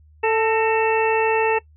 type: harmonic tone with a mistuned harmonic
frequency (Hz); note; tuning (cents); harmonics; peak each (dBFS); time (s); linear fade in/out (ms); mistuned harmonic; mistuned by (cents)
443.3; A4; +13; 1 / 2 / 3 / 4 / 5 / 6; -18 / -21 / -32 / -28 / -33 / -25; 0.23-1.59; 10; 4; +55
effects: noise-tail reverb RT60 0.1 s tail -21 dB re dry + added 76 Hz sine -48 dBFS peak until 1.76 s